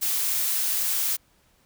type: noise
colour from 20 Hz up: blue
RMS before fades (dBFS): -25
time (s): 0.01-1.17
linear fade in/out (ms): 20
effects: pink hiss -63 dBFS RMS until 1.65 s